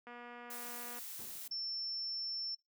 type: click train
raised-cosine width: 0.5 ms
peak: -36 dBFS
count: 222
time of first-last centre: 0.07-0.987 s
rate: 241 Hz
type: noise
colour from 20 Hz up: blue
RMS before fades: -46 dBFS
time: 0.5-1.48 s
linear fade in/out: 5 ms
type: noise with exponential decay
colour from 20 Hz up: brown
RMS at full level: -45 dBFS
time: 1.19-1.7 s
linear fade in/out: 2 ms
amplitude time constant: 110 ms
type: tone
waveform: sine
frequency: 5380 Hz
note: E8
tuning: 34 cents sharp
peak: -37 dBFS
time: 1.51-2.55 s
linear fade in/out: 5 ms
effects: noise-tail reverb RT60 0.2 s tail -25 dB re dry + high-pass 200 Hz 12 dB/octave